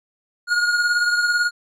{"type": "beating tone pair", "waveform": "square", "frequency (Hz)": [1432, 1450], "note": ["F6", "F#6"], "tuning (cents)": [43, -35], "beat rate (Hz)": 18, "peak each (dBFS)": [-18, -26], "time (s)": [0.47, 1.51], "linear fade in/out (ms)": 50, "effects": ["low-pass 7000 Hz 12 dB/octave"]}